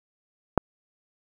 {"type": "click", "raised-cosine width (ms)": 1, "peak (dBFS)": -3, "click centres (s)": 0.577, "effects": ["7-bit"]}